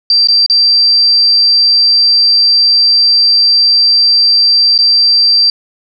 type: tone with dropouts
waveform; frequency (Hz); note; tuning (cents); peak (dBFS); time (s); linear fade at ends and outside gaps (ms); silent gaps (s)
sine; 4699; D8; 0; -5; 0.1-5.5; 2; 0.273-0.285 / 0.463-0.498 / 4.779-4.788
effects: none